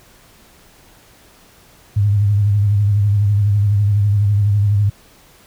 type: tone with vibrato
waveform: sine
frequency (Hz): 102.3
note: G#2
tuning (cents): -26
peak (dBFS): -11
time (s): 1.96-4.9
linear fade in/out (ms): 10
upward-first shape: sine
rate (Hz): 12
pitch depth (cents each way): 54
effects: pink hiss -48 dBFS RMS until 5.46 s